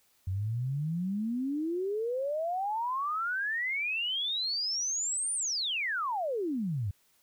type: exponential two-way sweep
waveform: sine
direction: up then down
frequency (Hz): 90.4 to 9397 to 90.4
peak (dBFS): -29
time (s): 0.27-6.91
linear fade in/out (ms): 5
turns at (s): 5.34
effects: white hiss -68 dBFS RMS until 7.22 s